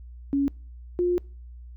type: tone pair in turn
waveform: sine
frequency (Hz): 279.4 / 354.6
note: C#4 / F4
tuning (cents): +14 / +26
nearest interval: major third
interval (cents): 412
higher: second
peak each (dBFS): -20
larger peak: neither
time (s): 0.33-0.48 / 0.99-1.18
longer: second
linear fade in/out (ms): 0
effects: noise-tail reverb RT60 0.4 s tail -26 dB re dry + added 60 Hz sine -40 dBFS peak until 1.76 s